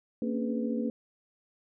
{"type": "tone cluster", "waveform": "sine", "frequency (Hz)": [230.2, 269.5, 283.5, 420.1, 498], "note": ["A#3", "C#4", "C#4", "G#4", "B4"], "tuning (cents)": [-22, -49, 39, 20, 14], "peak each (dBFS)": [-30, -37, -37, -39, -37], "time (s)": [0.22, 0.9], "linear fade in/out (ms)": 2, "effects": []}